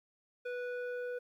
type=tone with low-pass filter sweep; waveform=square; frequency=491.9 Hz; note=B4; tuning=7 cents flat; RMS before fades=-39 dBFS; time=0.45-1.19 s; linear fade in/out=10 ms; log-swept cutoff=2100 to 1200 Hz; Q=1.4; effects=12-bit